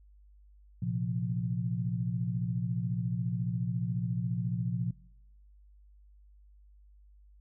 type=chord; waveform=sine; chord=Bb suspended second; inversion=none; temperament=equal; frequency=116.54 / 130.81 / 174.61 Hz; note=Bb2 / C3 / F3; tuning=0 / 0 / 0 cents; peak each=-33 / -35 / -33 dBFS; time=0.82-4.91 s; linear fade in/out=5 ms; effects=noise-tail reverb RT60 0.9 s tail -24 dB re dry + added 50 Hz sine -55 dBFS peak until 7.4 s